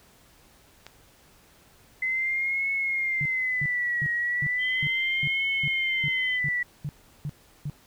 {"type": "click", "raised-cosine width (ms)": 0.2, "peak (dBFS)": -23, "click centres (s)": 0.866}
{"type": "tone with vibrato", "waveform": "sine", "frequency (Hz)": 2040, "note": "C7", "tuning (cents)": -44, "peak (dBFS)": -24, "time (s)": [2.02, 6.63], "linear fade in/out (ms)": 5, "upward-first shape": "triangle", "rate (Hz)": 0.36, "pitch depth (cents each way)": 130}
{"type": "tone bursts", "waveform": "sine", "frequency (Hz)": 146.3, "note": "D3", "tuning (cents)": -6, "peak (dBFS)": -28, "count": 12, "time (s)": [3.21, 7.698], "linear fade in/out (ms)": 0, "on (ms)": 44, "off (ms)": 360}
{"type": "tone with pitch glide", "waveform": "sine", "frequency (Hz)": [3136, 3086], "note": ["G7", "G7"], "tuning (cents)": [0, -28], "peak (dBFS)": -32, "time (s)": [4.58, 6.4], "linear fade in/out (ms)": 50, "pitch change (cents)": -28, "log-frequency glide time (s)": [5.03, 5.52]}
{"effects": ["pink hiss -57 dBFS RMS until 7.86 s"]}